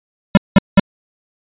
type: tone bursts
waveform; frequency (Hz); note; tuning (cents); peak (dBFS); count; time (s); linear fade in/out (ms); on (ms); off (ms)
square; 196; G3; 0; -4; 3; 0.35-0.796; 0; 22; 190
effects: resampled to 8000 Hz